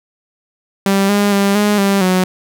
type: tone with pitch steps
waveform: sawtooth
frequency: 196.2 / 203.7 / 198.9 / 207.5 / 197.7 / 184.5 Hz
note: G3 / G#3 / G3 / G#3 / G3 / F#3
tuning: +2 / -33 / +25 / -1 / +15 / -5 cents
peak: -7 dBFS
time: 0.86-2.24 s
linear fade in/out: 2 ms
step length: 230 ms
effects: none